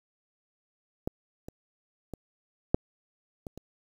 clicks, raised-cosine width 2 ms, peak -16 / -27 / -24 / -7 / -25 / -29 dBFS, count 6, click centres 1.075 / 1.485 / 2.137 / 2.745 / 3.468 / 3.576 s, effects 8-bit

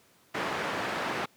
white low-pass noise, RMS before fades -32 dBFS, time 0.34-1.26 s, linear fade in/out 10 ms, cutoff 1600 Hz, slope 12 dB/octave, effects pink hiss -62 dBFS RMS until 1.36 s + high-pass 150 Hz 12 dB/octave

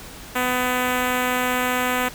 5% pulse tone with notch filter, 250.6 Hz, B3, 25 cents sharp, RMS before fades -22 dBFS, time 0.35-2.09 s, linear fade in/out 10 ms, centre 4900 Hz, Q 0.7, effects pink hiss -39 dBFS RMS until 2.14 s

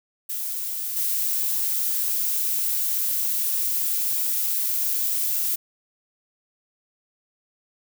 violet noise with level steps, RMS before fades -29 / -24 dBFS, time 0.29-5.56 s, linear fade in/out 10 ms, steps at 0.96 s, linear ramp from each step 10 ms, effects none

